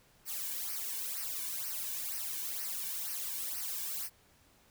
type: noise with flanger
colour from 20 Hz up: blue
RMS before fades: -38 dBFS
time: 0.25-4.1 s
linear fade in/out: 50 ms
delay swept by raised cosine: 0.27 to 1.57 ms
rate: 2.1 Hz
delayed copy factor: -0.8
effects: pink hiss -65 dBFS RMS until 4.7 s